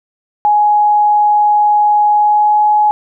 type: tone with pitch glide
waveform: sine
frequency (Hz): 836 to 842.3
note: G#5 to G#5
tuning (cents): +11 to +24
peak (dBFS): -7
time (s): 0.45-2.91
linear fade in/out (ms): 0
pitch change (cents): +13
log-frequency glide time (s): 2.12-2.61
effects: none